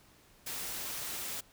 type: noise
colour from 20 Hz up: white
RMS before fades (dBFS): -39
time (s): 0.46-1.41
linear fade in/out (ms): 10
effects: pink hiss -62 dBFS RMS until 1.52 s